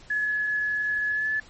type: tone with pitch glide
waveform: sine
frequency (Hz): 1701 to 1730.7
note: G#6 to A6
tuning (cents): +41 to -29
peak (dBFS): -23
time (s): 0.1-1.4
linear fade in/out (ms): 5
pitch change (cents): +30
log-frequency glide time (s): 1.11-1.28
effects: pink hiss -51 dBFS RMS until 1.49 s + MP3 32 kbps